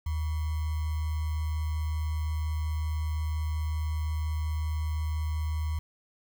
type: tone with sample-and-hold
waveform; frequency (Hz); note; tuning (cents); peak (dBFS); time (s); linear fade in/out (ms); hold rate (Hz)
sine; 77.78; D#2; 0; -27; 0.06-5.79; 5; 1050
effects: none